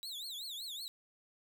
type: tone with vibrato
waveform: 40% pulse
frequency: 3823 Hz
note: A#7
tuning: 43 cents sharp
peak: -40 dBFS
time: 0.03-0.88 s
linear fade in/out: 0 ms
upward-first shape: triangle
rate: 5.3 Hz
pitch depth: 260 cents each way
effects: none